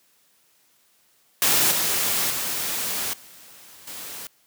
white noise with level steps, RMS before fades -19 / -23 / -27 / -47 / -36 dBFS, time 1.42-4.27 s, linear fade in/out 0 ms, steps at 1.71 / 2.3 / 3.13 / 3.87 s, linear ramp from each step 5 ms, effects white hiss -62 dBFS RMS until 4.46 s + high-pass 100 Hz 12 dB/octave

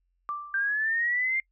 sine tone with exponential decay, 1175 Hz, D6, 1 cent sharp, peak -27 dBFS, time 0.29-0.85 s, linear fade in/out 0 ms, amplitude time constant 120 ms
sine linear sweep, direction up, 1568 to 2116 Hz, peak -24 dBFS, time 0.54-1.4 s, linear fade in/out 2 ms
effects noise-tail reverb RT60 0.1 s tail -25 dB re dry + added 44 Hz sine -70 dBFS peak until 1.51 s

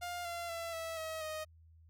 sawtooth tone with pitch steps, 704 / 687.1 / 670.7 / 654.6 / 638.9 / 623.6 Hz, F5 / F5 / E5 / E5 / D#5 / D#5, +14 / -28 / +30 / -12 / +46 / +4 cents, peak -35 dBFS, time 0.01-1.45 s, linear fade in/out 20 ms, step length 240 ms, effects added 81 Hz sine -58 dBFS peak until 1.89 s

